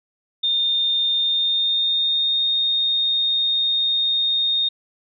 sine tone with pitch glide, 3633 to 3688 Hz, A#7 to A#7, -45 to -19 cents, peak -17 dBFS, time 0.43-4.69 s, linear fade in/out 10 ms, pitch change +26 cents, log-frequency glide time 1.16-2.48 s, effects none

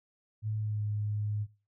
sine tone with pitch glide, 107.8 to 104.85 Hz, A2 to G#2, -35 to +17 cents, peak -30 dBFS, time 0.42-1.47 s, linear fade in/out 50 ms, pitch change -48 cents, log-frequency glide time 0.56-0.84 s, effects noise-tail reverb RT60 0.3 s tail -18 dB re dry

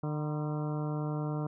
harmonic tone with a mistuned harmonic, 150.6 Hz, D3, 44 cents sharp, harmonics 1 / 2 / 3 / 4 / 5 / 6 / 7 / 8 / 9, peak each -32 / -38 / -42 / -44 / -46 / -48 / -49 / -50 / -51 dBFS, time 0.03-1.47 s, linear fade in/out 5 ms, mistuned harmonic 6, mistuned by +96 cents, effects none

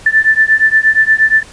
sine beating tone pair, 1760 / 1768.5 Hz, A6 / A6, 0 / +8 cents, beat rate 8.5 Hz, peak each -10 dBFS, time 0.06-1.43 s, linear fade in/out 5 ms, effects pink hiss -37 dBFS RMS until 1.52 s + resampled to 22050 Hz

